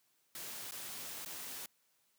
white noise with dropouts, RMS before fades -45 dBFS, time 0.35-1.66 s, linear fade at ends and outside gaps 2 ms, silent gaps 0.711-0.72 / 1.249-1.259 s, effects white hiss -75 dBFS RMS until 2.18 s + high-pass 100 Hz 12 dB/octave

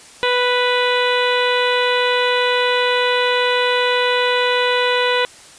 harmonic tone, 493.9 Hz, B4, in tune, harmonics 1 / 2 / 3 / 4 / 5 / 6 / 7 / 8, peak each -18 / -21 / -23 / -24 / -25 / -26 / -26 / -27 dBFS, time 0.23-5.25 s, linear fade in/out 0 ms, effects white hiss -42 dBFS RMS until 5.58 s + resampled to 22050 Hz

